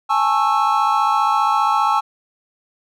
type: chord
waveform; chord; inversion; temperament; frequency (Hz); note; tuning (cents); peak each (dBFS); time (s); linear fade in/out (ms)
triangle; A major seventh; third; just; 825 / 880 / 1100 / 1320; G#5 / A5 / C#6 / E6; -12 / 0 / -14 / +2; -18; 0.09-2.01; 20
effects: none